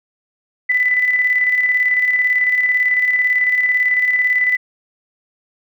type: tone with tremolo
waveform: sine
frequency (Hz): 1996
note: B6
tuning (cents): +18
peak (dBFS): -11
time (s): 0.69-4.57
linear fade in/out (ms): 10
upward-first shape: square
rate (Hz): 18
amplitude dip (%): 40
effects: none